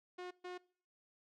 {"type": "tone bursts at uneven times", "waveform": "sawtooth", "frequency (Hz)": 360.7, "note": "F#4", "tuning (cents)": -44, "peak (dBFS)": -40, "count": 2, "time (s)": [[0.18, 0.31], [0.44, 0.58]], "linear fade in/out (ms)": 10, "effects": ["noise-tail reverb RT60 0.5 s tail -23 dB re dry", "low-pass 4000 Hz 12 dB/octave"]}